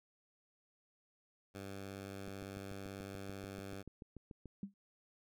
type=tone; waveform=10% pulse; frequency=98 Hz; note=G2; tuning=in tune; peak=-37 dBFS; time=1.54-3.83 s; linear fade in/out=20 ms
type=click train; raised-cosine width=3 ms; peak=-37 dBFS; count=16; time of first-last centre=2.28-4.457 s; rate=6.89 Hz
type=tone with exponential decay; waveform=sine; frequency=198.2 Hz; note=G3; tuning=19 cents sharp; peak=-36 dBFS; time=4.63-4.74 s; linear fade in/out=2 ms; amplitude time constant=22 ms
effects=none